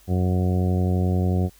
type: harmonic tone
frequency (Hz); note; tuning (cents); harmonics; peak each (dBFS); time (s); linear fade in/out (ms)
91.3; F#2; -23; 1 / 2 / 3 / 4 / 5 / 6 / 7 / 8; -20 / -24 / -32 / -31 / -35 / -37 / -40 / -36; 0.07-1.5; 50
effects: added 50 Hz sine -55 dBFS peak until 1.59 s + white hiss -55 dBFS RMS until 1.59 s